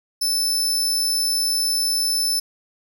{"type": "tone", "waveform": "sawtooth", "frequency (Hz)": 5274, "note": "E8", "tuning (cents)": 0, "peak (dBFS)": -16, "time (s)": [0.21, 2.4], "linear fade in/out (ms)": 10, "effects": []}